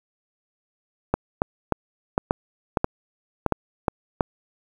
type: clicks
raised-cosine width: 1 ms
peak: -5 dBFS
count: 11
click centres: 1.14 / 1.419 / 1.723 / 2.179 / 2.309 / 2.772 / 2.844 / 3.463 / 3.523 / 3.882 / 4.208 s
effects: 7-bit